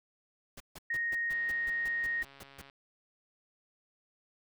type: noise bursts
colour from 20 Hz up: pink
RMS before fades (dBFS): -47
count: 12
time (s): 0.57-2.616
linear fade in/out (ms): 5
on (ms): 33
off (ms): 150
type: tone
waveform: sine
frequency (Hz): 1864.7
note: A#6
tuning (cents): 0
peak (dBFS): -30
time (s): 0.9-2.23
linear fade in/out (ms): 5
type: click train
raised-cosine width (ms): 0.3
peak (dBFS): -38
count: 194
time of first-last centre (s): 1.3-2.699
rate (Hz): 138
effects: none